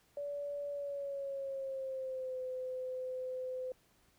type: tone with pitch glide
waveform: sine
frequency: 574 to 511.4 Hz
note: D5 to C5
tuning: -40 to -40 cents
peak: -37 dBFS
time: 0.17-3.72 s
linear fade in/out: 2 ms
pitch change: -200 cents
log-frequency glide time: 0.69-2.39 s
effects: pink hiss -70 dBFS RMS until 4.18 s